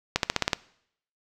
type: accelerating click train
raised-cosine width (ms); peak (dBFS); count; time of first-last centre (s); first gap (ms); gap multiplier
0.2; -4; 7; 0.16-0.532; 72; 0.94
effects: noise-tail reverb RT60 0.7 s tail -21 dB re dry